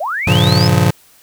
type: linear sweep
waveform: sine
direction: up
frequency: 540 to 5274 Hz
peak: -17 dBFS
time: 0-0.68 s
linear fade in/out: 10 ms
type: chord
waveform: square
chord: G half-diminished seventh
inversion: none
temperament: just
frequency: 98 / 117.6 / 141.12 / 176.4 Hz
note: G2 / Bb2 / Db3 / F3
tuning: 0 / +16 / +31 / +18 cents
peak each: -16 dBFS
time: 0.27-0.91 s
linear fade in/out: 5 ms
effects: white hiss -48 dBFS RMS until 1.22 s